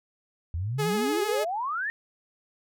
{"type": "exponential sweep", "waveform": "sine", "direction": "up", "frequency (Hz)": [78.2, 1864.7], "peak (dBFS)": -27, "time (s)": [0.54, 1.9], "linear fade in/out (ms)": 0}
{"type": "tone with vibrato", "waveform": "sawtooth", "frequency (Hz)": 420.3, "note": "G#4", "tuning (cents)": 21, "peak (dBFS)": -22, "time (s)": [0.78, 1.45], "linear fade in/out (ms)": 20, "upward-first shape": "triangle", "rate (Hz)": 13, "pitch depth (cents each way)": 37}
{"effects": []}